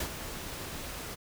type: noise with ADSR envelope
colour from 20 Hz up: pink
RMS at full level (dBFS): -32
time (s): 0-1.16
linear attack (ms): 4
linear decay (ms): 79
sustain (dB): -8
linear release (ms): 29
effects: none